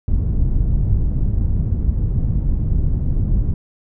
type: low-pass noise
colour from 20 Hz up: pink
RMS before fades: -17 dBFS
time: 0.08-3.54 s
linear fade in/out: 2 ms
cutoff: 120 Hz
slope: 12 dB/octave
effects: none